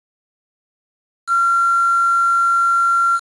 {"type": "tone with quantisation", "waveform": "sine", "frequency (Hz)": 1373, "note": "F6", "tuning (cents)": -30, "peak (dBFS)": -12, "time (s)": [1.27, 3.2], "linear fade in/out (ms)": 50, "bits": 5, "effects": ["resampled to 24000 Hz"]}